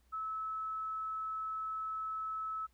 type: tone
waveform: sine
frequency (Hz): 1300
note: E6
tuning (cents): -24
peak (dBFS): -36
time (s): 0.12-2.67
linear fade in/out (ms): 20
effects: added 60 Hz sine -67 dBFS peak until 2.73 s + pink hiss -75 dBFS RMS until 2.73 s